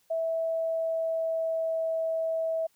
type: tone with pitch glide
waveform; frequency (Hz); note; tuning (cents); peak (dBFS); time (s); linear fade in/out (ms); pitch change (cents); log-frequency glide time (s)
sine; 654 to 649.9; E5 to E5; -14 to -25; -26; 0.1-2.67; 10; -11; 0.39-1.84
effects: white hiss -68 dBFS RMS until 2.75 s